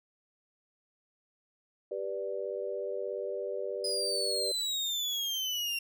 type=chord; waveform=sine; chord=G major; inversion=none; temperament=equal with one note detuned; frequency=392 / 490.5 / 587.3 Hz; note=G4 / B4 / D5; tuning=0 / -12 / 0 cents; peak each=-37 dBFS; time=1.91-4.52 s; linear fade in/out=5 ms
type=exponential sweep; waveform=35% pulse; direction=down; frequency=5010 to 2747 Hz; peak=-29 dBFS; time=3.84-5.79 s; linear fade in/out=5 ms
effects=none